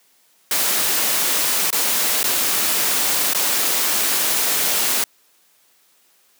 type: noise with dropouts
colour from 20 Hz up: white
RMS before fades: -19 dBFS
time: 0.51-5.04 s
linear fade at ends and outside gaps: 2 ms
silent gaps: 1.705-1.727 / 2.231-2.241 / 3.335-3.347 s
effects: white hiss -58 dBFS RMS until 6.39 s + high-pass 200 Hz 12 dB/octave